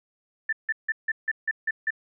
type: tone bursts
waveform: sine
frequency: 1772 Hz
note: A6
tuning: 12 cents sharp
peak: -22 dBFS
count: 8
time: 0.49-1.906 s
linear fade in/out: 5 ms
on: 37 ms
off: 160 ms
effects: none